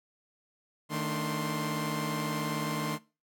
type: tone cluster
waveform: sawtooth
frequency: 155.3 / 222.7 / 291.9 / 1052 Hz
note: D#3 / A3 / D4 / C6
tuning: -3 / +21 / -10 / +9 cents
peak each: -30 / -33 / -34 / -33 dBFS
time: 0.89-2.99 s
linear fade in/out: 50 ms
effects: noise-tail reverb RT60 0.3 s tail -20 dB re dry